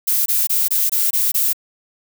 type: noise bursts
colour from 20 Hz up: violet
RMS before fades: -17 dBFS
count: 7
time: 0.07-1.532 s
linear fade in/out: 10 ms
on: 190 ms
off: 22 ms
effects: none